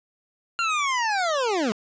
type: linear sweep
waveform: 25% pulse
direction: down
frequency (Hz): 1396 to 197.1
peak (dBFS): -18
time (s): 0.59-1.72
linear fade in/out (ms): 0
effects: resampled to 16000 Hz + 9-bit